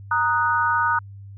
sine chord, D# minor, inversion second, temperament equal, 932.3 / 1244.5 / 1480 Hz, A#5 / D#6 / F#6, 0 / 0 / 0 cents, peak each -22 dBFS, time 0.11-0.99 s, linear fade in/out 5 ms, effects added 99 Hz sine -37 dBFS peak until 1.37 s

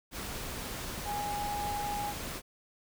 sine tone in noise, 824 Hz, G#5, 14 cents flat, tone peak -33 dBFS, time 1.04-2.14 s, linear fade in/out 50 ms, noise pink, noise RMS -39 dBFS, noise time 0.11-2.42 s, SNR +3 dB, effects none

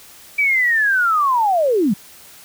sine linear sweep, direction down, 2327 to 174.6 Hz, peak -13 dBFS, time 0.38-1.94 s, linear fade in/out 10 ms, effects white hiss -43 dBFS RMS until 2.44 s

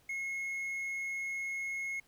triangle tone, 2168 Hz, C#7, 39 cents flat, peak -33 dBFS, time 0.09-2 s, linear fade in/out 5 ms, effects pink hiss -67 dBFS RMS until 2.07 s

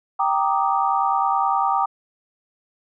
sine chord, Eb major seventh, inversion first, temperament equal, 784 / 932.3 / 1174.7 / 1244.5 Hz, G5 / Bb5 / D6 / Eb6, 0 / 0 / 0 / 0 cents, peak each -21 / -23 / -23 / -26 dBFS, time 0.19-1.86 s, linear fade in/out 10 ms, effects none

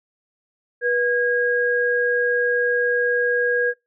sine tone pair together, 486.4 / 1636 Hz, B4 / G#6, -26 / -26 cents, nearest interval octave + major sixth, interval 2100 cents, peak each -20 dBFS, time 0.81-3.74 s, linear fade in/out 50 ms, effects noise-tail reverb RT60 0.2 s tail -22 dB re dry

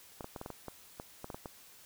clicks, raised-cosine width 1 ms, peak -27 dBFS, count 12, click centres 0.208 / 0.244 / 0.362 / 0.414 / 0.461 / 0.503 / 0.683 / 0.999 / 1.244 / 1.302 / 1.345 / 1.458 s, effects white hiss -57 dBFS RMS until 1.85 s

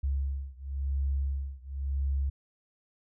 sine beating tone pair, 68.2 / 69.15 Hz, C#2 / C#2, -28 / -4 cents, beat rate 0.95 Hz, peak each -31 / -32 dBFS, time 0.03-2.3 s, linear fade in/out 10 ms, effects none

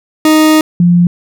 40% pulse / sine tone pair in turn, 311.1 / 174.6 Hz, D#4 / F3, 0 / 0 cents, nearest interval minor seventh, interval 1000 cents, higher first, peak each -4 dBFS, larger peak neither, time 0.25-0.61 / 0.8-1.07 s, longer first, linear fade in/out 2 ms, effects none

